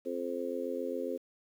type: harmonic tone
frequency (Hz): 87.31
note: F2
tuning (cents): 0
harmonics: 3 / 4 / 5 / 6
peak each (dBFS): -39 / -40 / -38 / -37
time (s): 0.05-1.18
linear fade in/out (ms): 20
effects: 10-bit